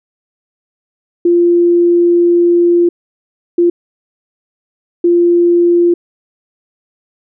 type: tone bursts at uneven times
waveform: sine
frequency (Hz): 346.4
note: F4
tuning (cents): -14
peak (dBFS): -6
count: 3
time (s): 1.25-2.89 / 3.58-3.7 / 5.04-5.94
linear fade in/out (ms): 5
effects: none